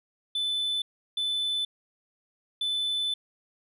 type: tone bursts at uneven times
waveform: sine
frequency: 3509 Hz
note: A7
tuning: 5 cents flat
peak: -23 dBFS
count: 3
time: 0.35-0.82 / 1.17-1.65 / 2.61-3.14 s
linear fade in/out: 5 ms
effects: tanh soft clip ceiling -25 dBFS